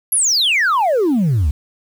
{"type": "exponential sweep", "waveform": "sine", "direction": "down", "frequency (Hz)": [11610, 65], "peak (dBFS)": -10, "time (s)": [0.12, 1.51], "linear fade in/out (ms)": 5, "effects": ["tanh soft clip ceiling -11 dBFS", "7-bit"]}